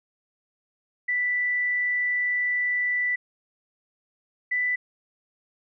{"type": "tone pair in turn", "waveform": "sine", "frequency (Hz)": [1975.5, 1985.8], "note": ["B6", "B6"], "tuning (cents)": [0, 9], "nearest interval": "unison", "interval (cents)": 9, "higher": "second", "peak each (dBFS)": -22, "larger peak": "neither", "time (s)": [[1.08, 3.16], [4.51, 4.76]], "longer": "first", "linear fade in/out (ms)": 10, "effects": []}